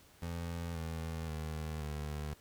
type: tone with pitch steps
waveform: 25% pulse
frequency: 84.8 / 81.3 / 77.94 / 74.72 Hz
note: E2 / E2 / D#2 / D2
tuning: +50 / -23 / +4 / +30 cents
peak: -34 dBFS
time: 0.22-2.34 s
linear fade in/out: 5 ms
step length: 530 ms
effects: pink hiss -62 dBFS RMS until 2.4 s